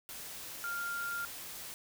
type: tone in noise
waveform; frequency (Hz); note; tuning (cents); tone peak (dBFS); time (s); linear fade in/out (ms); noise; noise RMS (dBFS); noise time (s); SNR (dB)
sine; 1396.9; F6; 0; -35; 0.64-1.25; 0; white; -45; 0.09-1.74; +7
effects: none